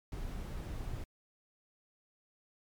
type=noise; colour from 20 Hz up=brown; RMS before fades=-40 dBFS; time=0.12-1.04 s; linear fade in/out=2 ms
type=tone with exponential growth; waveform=sine; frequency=112.4 Hz; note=A2; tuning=37 cents sharp; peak=-36 dBFS; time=0.81-0.95 s; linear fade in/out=5 ms; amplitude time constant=29 ms
effects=MP3 96 kbps